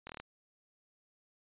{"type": "slowing click train", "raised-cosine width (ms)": 0.3, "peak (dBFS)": -27, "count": 6, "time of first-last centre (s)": [0.07, 0.2], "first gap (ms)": 24, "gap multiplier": 1.04, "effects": ["resampled to 8000 Hz"]}